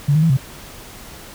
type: tone with pitch steps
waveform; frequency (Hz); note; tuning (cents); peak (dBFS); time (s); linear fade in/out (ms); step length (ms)
sine; 143.7 / 155.2 / 164.3 / 132.6; D3 / D#3 / E3 / C3; -37 / -4 / -5 / +23; -11; 0.08-0.372; 10; 73
effects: pink hiss -38 dBFS RMS until 1.34 s